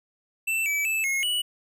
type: tone with pitch steps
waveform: square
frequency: 2667 / 2301 / 2626 / 2163 / 2943 Hz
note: E7 / D7 / E7 / C#7 / F#7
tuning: +20 / -36 / -7 / -43 / -10 cents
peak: -24 dBFS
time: 0.47-1.42 s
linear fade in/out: 10 ms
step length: 190 ms
effects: none